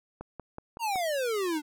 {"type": "click train", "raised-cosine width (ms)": 1, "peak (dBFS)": -25, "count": 5, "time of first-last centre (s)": [0.21, 0.958], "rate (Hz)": 5.35}
{"type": "exponential sweep", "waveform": "square", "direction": "down", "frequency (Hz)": [960, 288.9], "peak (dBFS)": -28, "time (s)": [0.79, 1.62], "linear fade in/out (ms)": 50}
{"effects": []}